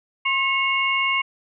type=tone cluster; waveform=sine; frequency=1068 / 2188 / 2801 Hz; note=C6 / C#7 / F7; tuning=+35 / -23 / +4 cents; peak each=-24 / -21 / -25 dBFS; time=0.25-1.22 s; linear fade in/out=10 ms; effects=none